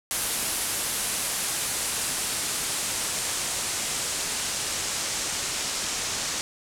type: noise with low-pass filter sweep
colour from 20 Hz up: white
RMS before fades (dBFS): -29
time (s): 0.11-6.41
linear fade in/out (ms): 0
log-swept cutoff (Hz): 11000 to 7100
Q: 1.3
effects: none